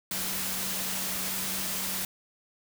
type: tone in noise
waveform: sine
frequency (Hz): 188.7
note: F#3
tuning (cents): +34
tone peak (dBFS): -42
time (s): 0.11-2.05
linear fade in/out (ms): 2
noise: white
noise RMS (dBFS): -32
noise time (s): 0.11-2.05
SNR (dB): -13
effects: none